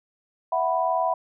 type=chord; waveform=sine; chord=E suspended second; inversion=none; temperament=equal; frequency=659.3 / 740 / 987.8 Hz; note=E5 / F#5 / B5; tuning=0 / 0 / 0 cents; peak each=-25 dBFS; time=0.52-1.14 s; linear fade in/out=5 ms; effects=none